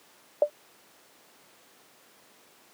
sine tone with exponential decay, 591 Hz, D5, 11 cents sharp, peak -12 dBFS, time 0.42-0.5 s, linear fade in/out 2 ms, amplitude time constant 17 ms, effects pink hiss -57 dBFS RMS until 2.73 s + high-pass 300 Hz 12 dB/octave

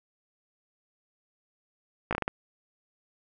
slowing click train, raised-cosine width 0.5 ms, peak -13 dBFS, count 6, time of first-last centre 2.11-2.279 s, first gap 17 ms, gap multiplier 1.35, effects none

